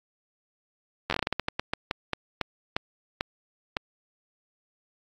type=slowing click train; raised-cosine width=0.3 ms; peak=-10 dBFS; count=19; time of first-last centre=1.1-3.768 s; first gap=11 ms; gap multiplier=1.26; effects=AAC 64 kbps